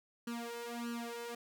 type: tone with flanger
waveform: sawtooth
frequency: 235.7 Hz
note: A#3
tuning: 19 cents sharp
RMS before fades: -42 dBFS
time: 0.27-1.35 s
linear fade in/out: 5 ms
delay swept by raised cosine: 0.68 to 2.28 ms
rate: 1.6 Hz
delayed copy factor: +1
effects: none